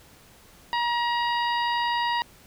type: harmonic tone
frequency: 951 Hz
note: A#5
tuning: 34 cents sharp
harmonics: 1 / 2 / 3 / 4 / 5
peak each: -24 / -30 / -34 / -36 / -38 dBFS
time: 0.73-2.22 s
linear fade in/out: 0 ms
effects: pink hiss -53 dBFS RMS until 2.46 s